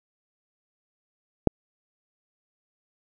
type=click; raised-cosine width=2 ms; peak=-3 dBFS; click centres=1.473 s; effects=none